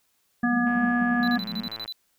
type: band-pass noise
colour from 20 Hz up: white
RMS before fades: -34 dBFS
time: 0.43-1.68 s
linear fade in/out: 2 ms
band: 180 to 230 Hz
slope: 96 dB/octave
type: harmonic tone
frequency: 241.3 Hz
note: B3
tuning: 40 cents flat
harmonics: 1 / 3 / 5 / 7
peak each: -22 / -30 / -33 / -27 dBFS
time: 0.43-1.38 s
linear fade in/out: 10 ms
type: click train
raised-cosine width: 0.5 ms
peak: -27 dBFS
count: 133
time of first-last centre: 0.67-1.859 s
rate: 111 Hz
type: tone bursts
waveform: triangle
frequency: 4000 Hz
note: B7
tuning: 21 cents sharp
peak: -30 dBFS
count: 9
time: 1.23-1.924 s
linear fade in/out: 0 ms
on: 46 ms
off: 35 ms
effects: white hiss -69 dBFS RMS until 2.18 s